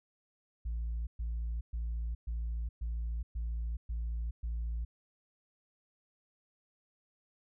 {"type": "tone bursts", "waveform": "sine", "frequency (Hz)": 57.1, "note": "A#1", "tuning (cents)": -35, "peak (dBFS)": -31, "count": 8, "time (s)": [0.65, 4.85], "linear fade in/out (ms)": 10, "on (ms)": 420, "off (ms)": 120, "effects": ["tanh soft clip ceiling -31 dBFS"]}